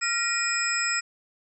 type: tone cluster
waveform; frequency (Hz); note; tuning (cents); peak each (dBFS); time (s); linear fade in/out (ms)
sine; 1384 / 1893 / 2433 / 5140 / 7700; F6 / A#6 / D#7 / E8 / B8; -16 / +26 / -39 / -45 / -45; -30; 0.01-1.01; 20
effects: none